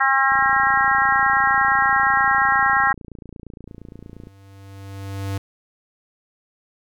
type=harmonic tone; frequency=269.4 Hz; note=C#4; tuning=49 cents flat; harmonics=3 / 4 / 5 / 6 / 7; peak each=-21 / -21 / -21 / -21 / -21 dBFS; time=0-2.93 s; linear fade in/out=10 ms
type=click train; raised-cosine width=3 ms; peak=-25 dBFS; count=114; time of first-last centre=0.32-4.271 s; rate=28.6 Hz
type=tone with exponential growth; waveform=square; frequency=98 Hz; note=G2; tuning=in tune; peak=-23 dBFS; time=3.67-5.38 s; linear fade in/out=5 ms; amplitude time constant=370 ms
effects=none